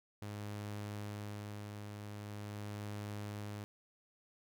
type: tone with tremolo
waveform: sawtooth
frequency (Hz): 103.7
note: G#2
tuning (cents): -2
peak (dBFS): -37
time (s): 0.22-3.64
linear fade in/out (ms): 0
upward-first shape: sine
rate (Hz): 0.44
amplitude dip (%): 35
effects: none